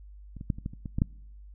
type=clicks; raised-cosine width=5 ms; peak=-30 / -26 / -14 / -28 / -20 / -30 / -23 / -16 / -10 dBFS; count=9; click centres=0.367 / 0.411 / 0.502 / 0.585 / 0.661 / 0.735 / 0.858 / 0.985 / 1.019 s; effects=noise-tail reverb RT60 0.8 s tail -26 dB re dry + added 50 Hz sine -45 dBFS peak until 1.54 s